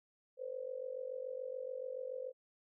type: tone with amplitude modulation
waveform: sine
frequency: 514 Hz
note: C5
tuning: 31 cents flat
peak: -36 dBFS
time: 0.37-2.33 s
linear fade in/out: 50 ms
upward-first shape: sine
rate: 47 Hz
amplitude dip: 85%
effects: none